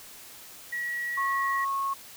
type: tone with pitch glide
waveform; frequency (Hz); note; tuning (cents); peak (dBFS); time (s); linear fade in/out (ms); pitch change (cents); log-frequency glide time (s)
sine; 1920 to 1908.9; B6 to A#6; -49 to +41; -29; 0.72-1.65; 10; -10; 1.33-1.45
type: tone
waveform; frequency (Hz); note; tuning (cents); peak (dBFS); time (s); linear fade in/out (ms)
sine; 1095; C#6; -22; -26; 1.17-1.94; 10
effects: white hiss -47 dBFS RMS until 2.16 s